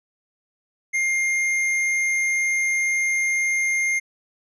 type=tone with tanh clipping; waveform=sine; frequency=2117 Hz; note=C7; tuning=20 cents sharp; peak=-21 dBFS; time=0.93-4 s; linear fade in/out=20 ms; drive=14 dB; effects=low-pass 10000 Hz 12 dB/octave